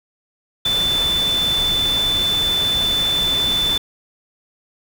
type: tone in noise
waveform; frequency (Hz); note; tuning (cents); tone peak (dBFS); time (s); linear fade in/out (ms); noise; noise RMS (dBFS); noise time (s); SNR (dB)
sine; 3516; A7; -2; -16; 0.65-3.78; 5; pink; -27; 0.65-3.78; +8
effects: none